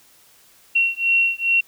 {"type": "beating tone pair", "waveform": "sine", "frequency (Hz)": [2731, 2733.4], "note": ["F7", "F7"], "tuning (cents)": [-39, -38], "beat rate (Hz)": 2.4, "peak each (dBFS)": -19, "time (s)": [0.75, 1.61], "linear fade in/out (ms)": 10, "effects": ["white hiss -53 dBFS RMS until 1.67 s"]}